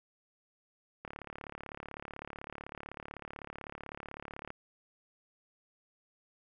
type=click train; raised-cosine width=0.5 ms; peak=-27 dBFS; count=125; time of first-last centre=1.05-4.504 s; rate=35.9 Hz; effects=none